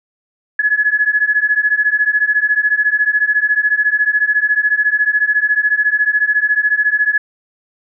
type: beating tone pair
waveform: sine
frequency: 1690 / 1704 Hz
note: G#6 / G#6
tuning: +30 / +44 cents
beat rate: 14 Hz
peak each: -15 / -14 dBFS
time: 0.59-7.18 s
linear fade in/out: 5 ms
effects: none